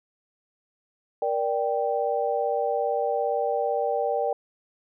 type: chord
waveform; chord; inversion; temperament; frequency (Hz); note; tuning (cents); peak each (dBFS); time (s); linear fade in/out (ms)
sine; G minor; first; just; 470.4 / 588 / 784; Bb4 / D5 / G5; +16 / +2 / 0; -27 / -27 / -27; 1.22-4.33; 2
effects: none